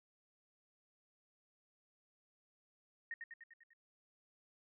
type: tone with echo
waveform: sine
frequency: 1853 Hz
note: A#6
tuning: 11 cents flat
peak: -40 dBFS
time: 3.11-3.14 s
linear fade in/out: 2 ms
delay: 99 ms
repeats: 6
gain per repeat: -4 dB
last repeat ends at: 3.734 s
effects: none